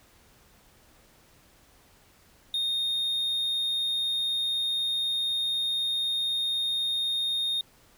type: tone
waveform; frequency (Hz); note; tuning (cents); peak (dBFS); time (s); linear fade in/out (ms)
triangle; 3688; A#7; -19; -24; 2.54-7.61; 2
effects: pink hiss -59 dBFS RMS until 7.97 s